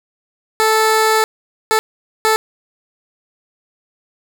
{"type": "tone bursts at uneven times", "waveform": "15% pulse", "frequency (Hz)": 438.4, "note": "A4", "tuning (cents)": -6, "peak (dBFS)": -5, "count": 3, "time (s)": [[0.6, 1.24], [1.71, 1.79], [2.25, 2.36]], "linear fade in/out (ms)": 0, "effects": []}